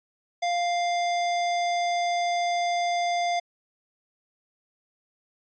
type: tone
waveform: square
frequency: 698.5 Hz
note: F5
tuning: in tune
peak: -24 dBFS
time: 0.42-3.4 s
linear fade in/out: 10 ms
effects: resampled to 16000 Hz